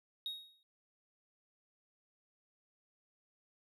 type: tone with exponential decay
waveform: triangle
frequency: 3759 Hz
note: A#7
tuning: 14 cents sharp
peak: -33 dBFS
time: 0.26-0.63 s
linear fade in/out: 1 ms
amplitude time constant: 79 ms
effects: tanh soft clip ceiling -31 dBFS